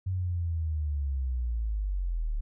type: linear sweep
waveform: sine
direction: down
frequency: 94.7 to 35.58 Hz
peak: -27 dBFS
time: 0.06-2.41 s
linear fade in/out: 10 ms
effects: none